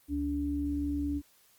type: tone pair together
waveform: sine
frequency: 71.2 / 288.6 Hz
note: C#2 / D4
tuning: +47 / -30 cents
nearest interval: 2 octaves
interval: 2423 cents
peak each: -35 / -30 dBFS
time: 0.08-1.22 s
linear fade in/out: 50 ms
effects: white hiss -64 dBFS RMS until 1.58 s + Opus 32 kbps